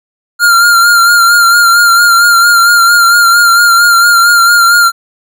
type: tone with vibrato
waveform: square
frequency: 1396.9 Hz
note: F6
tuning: in tune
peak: -4 dBFS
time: 0.39-4.92 s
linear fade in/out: 50 ms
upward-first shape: sine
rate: 4.4 Hz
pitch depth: 35 cents each way
effects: none